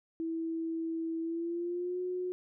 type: tone with pitch glide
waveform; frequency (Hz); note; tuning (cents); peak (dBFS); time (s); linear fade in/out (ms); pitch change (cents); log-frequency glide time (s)
sine; 327.3 to 363.2; E4 to F#4; -12 to -32; -32; 0.2-2.32; 0; +180; 1.21-2
effects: none